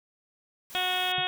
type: noise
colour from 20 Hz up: white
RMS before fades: -45 dBFS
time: 0.7-1.12 s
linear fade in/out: 0 ms
type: harmonic tone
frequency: 366.2 Hz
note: F#4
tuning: 18 cents flat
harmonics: 1 / 2 / 3 / 4 / 5 / 6 / 7 / 8 / 9 / 10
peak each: -41 / -31 / -40 / -36 / -38 / -40 / -34 / -38 / -30 / -37 dBFS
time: 0.75-1.27 s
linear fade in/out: 0 ms
type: tone with exponential decay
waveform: triangle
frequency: 145.6 Hz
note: D3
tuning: 15 cents flat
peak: -32 dBFS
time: 1.18-1.27 s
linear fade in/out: 2 ms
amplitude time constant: 18 ms
effects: none